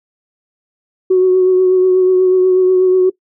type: tone with vibrato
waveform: sine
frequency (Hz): 370.4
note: F#4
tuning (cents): +2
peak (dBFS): -6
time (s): 1.1-3.1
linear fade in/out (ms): 10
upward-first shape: triangle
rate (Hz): 8.2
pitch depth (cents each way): 25
effects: noise-tail reverb RT60 0.1 s tail -20 dB re dry + tanh soft clip ceiling -2 dBFS